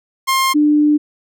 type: tone pair in turn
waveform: sawtooth / sine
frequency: 1062 / 298 Hz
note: C6 / D4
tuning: +25 / +25 cents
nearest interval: octave + minor seventh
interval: 2200 cents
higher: first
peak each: -9 / -9 dBFS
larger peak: neither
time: 0.27-0.54 / 0.54-0.98 s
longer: second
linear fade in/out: 20 ms
effects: none